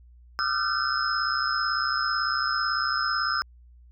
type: tone cluster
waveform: sine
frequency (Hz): 1202 / 1338 / 1396 / 1530 / 5130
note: D6 / E6 / F6 / G6 / E8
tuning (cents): +40 / +25 / -1 / -42 / -48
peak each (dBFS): -30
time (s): 0.39-3.42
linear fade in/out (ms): 0
effects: added 60 Hz sine -49 dBFS peak until 3.91 s